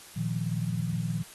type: chord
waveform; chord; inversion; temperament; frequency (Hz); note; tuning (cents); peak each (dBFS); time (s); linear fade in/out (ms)
sine; Bb suspended fourth; none; equal; 116.54 / 155.56 / 174.61; Bb2 / Eb3 / F3; 0 / 0 / 0; -32; 0.16-1.23; 10
effects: white hiss -49 dBFS RMS until 1.34 s + AAC 32 kbps